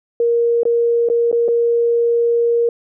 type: tone with dropouts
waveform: sine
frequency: 469.5 Hz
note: A#4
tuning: 12 cents sharp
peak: -12 dBFS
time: 0.2-2.69 s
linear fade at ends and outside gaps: 2 ms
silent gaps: 0.633-0.653 / 1.088-1.099 / 1.315-1.327 / 1.481-1.485 s
effects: none